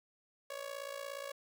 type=tone with amplitude modulation; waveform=sawtooth; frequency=559 Hz; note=C#5; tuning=14 cents sharp; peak=-34 dBFS; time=0.5-1.32 s; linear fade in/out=5 ms; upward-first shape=sine; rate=57 Hz; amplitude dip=80%; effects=none